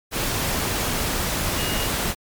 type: tone in noise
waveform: sine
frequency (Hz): 2855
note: F7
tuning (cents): +37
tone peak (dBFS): -30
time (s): 1.55-1.88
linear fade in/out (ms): 50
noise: pink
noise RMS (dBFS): -24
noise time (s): 0.11-2.15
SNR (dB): -9
effects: MP3 96 kbps